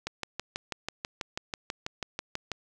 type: click train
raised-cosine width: 0.2 ms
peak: -15 dBFS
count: 16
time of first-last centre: 0.07-2.517 s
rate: 6.13 Hz
effects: none